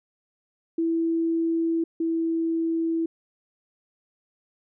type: tone pair in turn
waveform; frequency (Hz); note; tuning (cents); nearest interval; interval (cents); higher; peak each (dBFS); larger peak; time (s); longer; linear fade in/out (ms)
sine; 330 / 328.6; E4 / E4; +2 / -5; unison; 7; first; -21 / -22; first; 0.78-1.84 / 2-3.06; neither; 5
effects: none